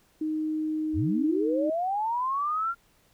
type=tone with pitch glide; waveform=sine; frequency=310.8 to 312.8 Hz; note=D#4 to D#4; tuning=-2 to +9 cents; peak=-26 dBFS; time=0.21-1.7 s; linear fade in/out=5 ms; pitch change=+11 cents; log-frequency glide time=1.17-1.35 s
type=linear sweep; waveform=sine; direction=up; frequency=58.1 to 1396.9 Hz; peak=-25 dBFS; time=0.93-2.75 s; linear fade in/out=50 ms
effects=pink hiss -64 dBFS RMS until 3.13 s